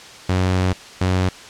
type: tone pair in turn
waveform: sawtooth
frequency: 92.4 / 92.4 Hz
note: F#2 / F#2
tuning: -2 / -2 cents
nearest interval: unison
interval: 0 cents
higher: neither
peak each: -12 dBFS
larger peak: neither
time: 0.29-0.73 / 1.01-1.29 s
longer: first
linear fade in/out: 5 ms
effects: white hiss -39 dBFS RMS until 1.49 s + low-pass 6000 Hz 12 dB/octave